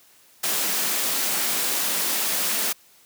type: high-pass noise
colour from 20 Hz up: white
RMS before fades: -24 dBFS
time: 0.43-2.73 s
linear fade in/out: 10 ms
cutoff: 160 Hz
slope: 96 dB/octave
effects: white hiss -55 dBFS RMS until 3.05 s + high-pass 100 Hz 12 dB/octave